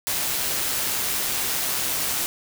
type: noise with amplitude modulation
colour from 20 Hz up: white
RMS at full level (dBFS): -24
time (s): 0.07-2.26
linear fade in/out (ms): 0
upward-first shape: sine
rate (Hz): 132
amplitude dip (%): 25
effects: none